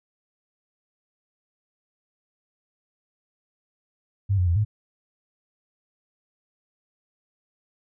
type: tone with pitch steps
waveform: sine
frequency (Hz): 99.1 / 90.3 / 85.3 / 106.2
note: G2 / F#2 / F2 / G#2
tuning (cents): +19 / -42 / -40 / +39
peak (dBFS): -18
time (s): 4.29-4.65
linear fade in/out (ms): 20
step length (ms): 90
effects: none